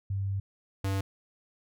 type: tone pair in turn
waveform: sine / square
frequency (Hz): 98 / 97.21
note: G2 / G2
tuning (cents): 0 / -14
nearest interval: unison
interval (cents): 14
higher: first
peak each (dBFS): -28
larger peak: neither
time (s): 0.1-0.4 / 0.84-1.01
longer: first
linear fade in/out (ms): 5
effects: none